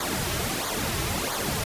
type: noise with flanger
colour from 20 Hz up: pink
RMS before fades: -28 dBFS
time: 0-1.64 s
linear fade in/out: 5 ms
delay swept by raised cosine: 0.36 to 4.16 ms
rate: 1.5 Hz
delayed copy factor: -0.75
effects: resampled to 32000 Hz